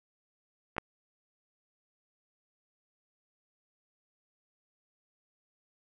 clicks, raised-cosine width 0.5 ms, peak -28 / -13 dBFS, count 2, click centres 0.766 / 0.782 s, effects none

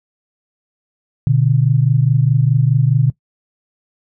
sine tone pair together, 122.02 / 146.83 Hz, B2 / D3, -20 / 0 cents, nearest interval minor third, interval 320 cents, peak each -13 dBFS, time 1.27-3.1 s, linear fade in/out 0 ms, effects noise-tail reverb RT60 0.1 s tail -19 dB re dry

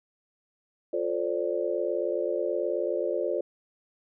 sine chord, D minor seventh, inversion first, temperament just, 352.4 / 440.5 / 528.6 / 587.3 Hz, F4 / A4 / C5 / D5, +16 / +2 / +18 / 0 cents, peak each -31 / -32 / -31 / -31 dBFS, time 0.93-3.41 s, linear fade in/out 5 ms, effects none

